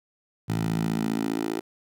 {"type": "tone with high-pass filter sweep", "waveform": "10% pulse", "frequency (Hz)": 55, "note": "A1", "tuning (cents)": 0, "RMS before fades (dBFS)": -27, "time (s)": [0.48, 1.61], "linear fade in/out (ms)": 20, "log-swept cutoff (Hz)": [120, 370], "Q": 2.8, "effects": []}